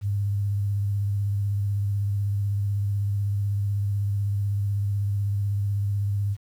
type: tone with vibrato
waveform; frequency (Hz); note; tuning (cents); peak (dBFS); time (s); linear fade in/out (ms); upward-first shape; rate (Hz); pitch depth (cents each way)
sine; 100.9; G#2; -49; -22; 0.01-6.37; 50; sine; 16; 26
effects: 9-bit